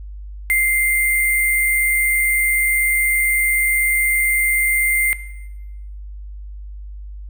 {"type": "tone with sample-and-hold", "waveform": "sine", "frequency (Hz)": 2093, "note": "C7", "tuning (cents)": 0, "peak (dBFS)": -13, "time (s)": [0.5, 5.13], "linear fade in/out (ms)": 0, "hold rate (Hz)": 11025, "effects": ["noise-tail reverb RT60 1.0 s tail -17 dB re dry", "added 50 Hz sine -30 dBFS peak until 7.29 s"]}